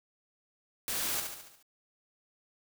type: noise with echo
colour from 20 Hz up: white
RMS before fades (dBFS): -34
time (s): 0.88-1.2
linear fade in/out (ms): 0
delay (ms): 71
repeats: 6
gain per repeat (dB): -5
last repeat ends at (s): 1.626
effects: none